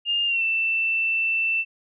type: tone with pitch glide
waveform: sine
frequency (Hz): 2817 to 2670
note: F7 to E7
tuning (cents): +14 to +22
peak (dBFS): -20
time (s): 0.05-1.65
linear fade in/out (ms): 50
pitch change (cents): -92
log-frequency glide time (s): 0.26-0.43
effects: none